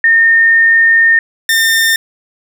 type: tone pair in turn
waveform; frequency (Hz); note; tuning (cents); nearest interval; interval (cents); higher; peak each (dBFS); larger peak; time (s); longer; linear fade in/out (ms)
sine / sawtooth; 1826 / 1808.2; A#6 / A6; -36 / +47; unison; 17; first; -5; neither; 0.04-1.19 / 1.49-1.96; first; 2
effects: none